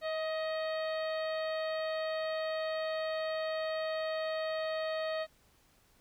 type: harmonic tone with a mistuned harmonic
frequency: 628 Hz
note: D#5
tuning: 16 cents sharp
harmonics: 1 / 2 / 3 / 4 / 5 / 6 / 7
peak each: -33 / -43 / -43 / -50 / -50 / -50 / -49 dBFS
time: 0.01-5.27 s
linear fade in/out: 50 ms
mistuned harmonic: 1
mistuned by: +17 cents
effects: pink hiss -67 dBFS RMS until 6 s